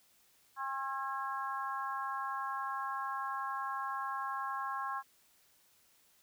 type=harmonic tone with a mistuned harmonic; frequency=269 Hz; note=C4; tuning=48 cents sharp; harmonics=3 / 4 / 5 / 6; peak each=-42 / -37 / -44 / -44 dBFS; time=0.56-5.03 s; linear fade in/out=50 ms; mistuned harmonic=6; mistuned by=+30 cents; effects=white hiss -68 dBFS RMS until 6.22 s